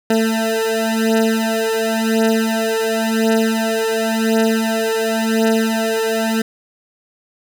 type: beating tone pair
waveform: 20% pulse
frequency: 222.7 / 223.63 Hz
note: A3 / A3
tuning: +21 / +28 cents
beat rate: 0.93 Hz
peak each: -13 dBFS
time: 0.1-6.42 s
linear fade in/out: 5 ms
effects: none